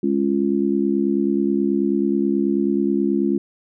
sine chord, Db major, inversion second, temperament just, 207.9 / 277.2 / 346.5 Hz, Ab3 / Db4 / F4, +2 / 0 / -14 cents, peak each -21 dBFS, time 0.03-3.38 s, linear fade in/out 5 ms, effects none

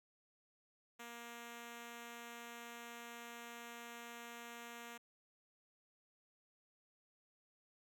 5% pulse tone, 235.8 Hz, A#3, 20 cents sharp, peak -38 dBFS, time 0.99-4.98 s, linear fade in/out 10 ms, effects none

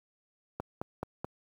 click train, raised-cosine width 1 ms, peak -20 dBFS, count 4, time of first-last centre 0.6-1.245 s, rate 4.65 Hz, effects high-pass 60 Hz 12 dB/octave + 9-bit

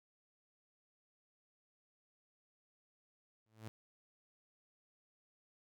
sawtooth tone with exponential growth, 110 Hz, A2, in tune, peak -39 dBFS, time 3.46-3.68 s, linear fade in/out 0 ms, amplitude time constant 46 ms, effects none

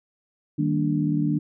sine chord, Eb major seventh, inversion none, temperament equal, 155.56 / 196 / 233.1 / 293.7 Hz, Eb3 / G3 / Bb3 / D4, 0 / 0 / 0 / 0 cents, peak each -24 / -29 / -29 / -24 dBFS, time 0.58-1.39 s, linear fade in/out 10 ms, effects none

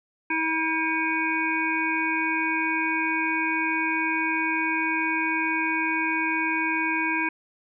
harmonic tone with a mistuned harmonic, 321.1 Hz, E4, 45 cents flat, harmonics 1 / 3 / 5 / 7 / 8, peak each -29 / -29 / -29 / -29 / -29 dBFS, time 0.3-7.29 s, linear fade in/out 5 ms, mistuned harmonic 8, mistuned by -69 cents, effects none

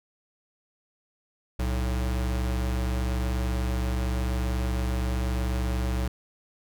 square tone pair together, 62.1 / 110.47 Hz, B1 / A2, +10 / +7 cents, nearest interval minor seventh, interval 997 cents, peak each -26 / -35 dBFS, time 1.59-6.08 s, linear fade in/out 5 ms, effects none

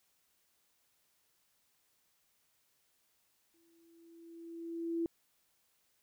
sine tone with exponential growth, 334 Hz, E4, 23 cents sharp, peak -30 dBFS, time 3.54-5.06 s, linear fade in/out 1 ms, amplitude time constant 330 ms, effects white hiss -75 dBFS RMS until 6.02 s

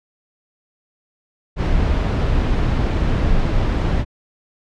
brown noise, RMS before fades -17 dBFS, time 1.56-4.05 s, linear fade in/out 50 ms, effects low-pass 4000 Hz 12 dB/octave

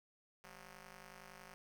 5% pulse ring-modulated tone, 183.2 Hz, F#3, 17 cents flat, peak -40 dBFS, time 0.44-1.54 s, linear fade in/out 0 ms, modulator 341 Hz, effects none

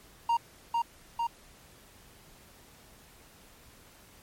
triangle tone with echo, 932.3 Hz, A#5, in tune, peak -21 dBFS, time 0.29-0.37 s, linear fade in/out 5 ms, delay 450 ms, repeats 2, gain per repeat -2 dB, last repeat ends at 1.27 s, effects pink hiss -56 dBFS RMS until 4.22 s + MP3 64 kbps

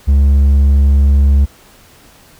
sine tone with hard clipping, 69.8 Hz, C#2, 13 cents sharp, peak -7 dBFS, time 0.07-1.46 s, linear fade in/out 20 ms, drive 3 dB, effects pink hiss -44 dBFS RMS until 2.39 s

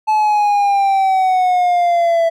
triangle exponential sweep, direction down, 867 to 661 Hz, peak -9 dBFS, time 0.07-2.3 s, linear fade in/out 20 ms, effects none

